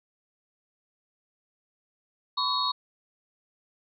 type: tone cluster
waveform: sine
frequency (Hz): 1003 / 1132 / 3785 / 4321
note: B5 / C#6 / A#7 / C#8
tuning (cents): +26 / +36 / +26 / -45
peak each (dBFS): -30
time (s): 2.37-2.72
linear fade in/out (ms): 10
effects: none